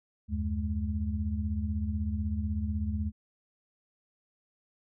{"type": "tone cluster", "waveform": "sine", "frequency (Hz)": [76.8, 92.9, 211.4], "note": ["D#2", "F#2", "G#3"], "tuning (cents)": [-22, 7, 31], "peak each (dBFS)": [-31, -35, -34], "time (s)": [0.28, 3.12], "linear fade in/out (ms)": 50, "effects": []}